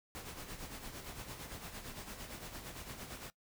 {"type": "noise with tremolo", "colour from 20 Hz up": "pink", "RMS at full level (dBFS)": -45, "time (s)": [0.15, 3.3], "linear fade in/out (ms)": 0, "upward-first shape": "sine", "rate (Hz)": 8.8, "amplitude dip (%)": 55, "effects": ["noise-tail reverb RT60 0.1 s tail -20 dB re dry"]}